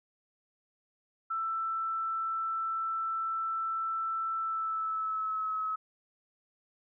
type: tone with pitch glide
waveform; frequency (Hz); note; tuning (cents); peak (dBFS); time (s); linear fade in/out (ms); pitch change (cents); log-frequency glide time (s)
sine; 1329 to 1286; E6 to E6; +14 to -43; -30; 1.3-5.76; 10; -57; 4.37-5.54
effects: none